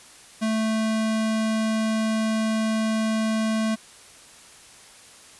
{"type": "tone", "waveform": "square", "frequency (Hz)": 220, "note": "A3", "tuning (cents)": 0, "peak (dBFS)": -22, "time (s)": [0.41, 3.76], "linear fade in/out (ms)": 20, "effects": ["white hiss -48 dBFS RMS until 5.39 s", "resampled to 24000 Hz"]}